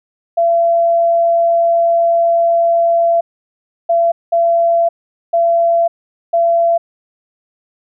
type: tone bursts at uneven times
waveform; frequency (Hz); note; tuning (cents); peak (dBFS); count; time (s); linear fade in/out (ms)
sine; 677; E5; +46; -9; 5; 0.37-3.21 / 3.89-4.12 / 4.32-4.89 / 5.33-5.88 / 6.33-6.78; 10
effects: none